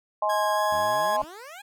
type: harmonic tone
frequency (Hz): 210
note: G#3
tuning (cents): +19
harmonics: 3 / 4 / 5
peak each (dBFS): -26 / -26 / -26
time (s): 0.22-1.22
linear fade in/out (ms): 5
type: tone with pitch glide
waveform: sawtooth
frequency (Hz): 1646 to 1667.1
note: G#6 to G#6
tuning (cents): -16 to +6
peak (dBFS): -28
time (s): 0.29-1.17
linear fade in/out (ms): 10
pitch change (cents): +22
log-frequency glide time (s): 0.54-0.6
type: exponential sweep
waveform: 15% pulse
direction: up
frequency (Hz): 68.4 to 850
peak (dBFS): -34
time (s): 0.71-1.62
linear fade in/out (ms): 10
type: noise with exponential growth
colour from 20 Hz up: brown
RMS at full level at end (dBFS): -36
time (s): 1.16-1.24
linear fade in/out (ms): 2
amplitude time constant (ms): 16
effects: none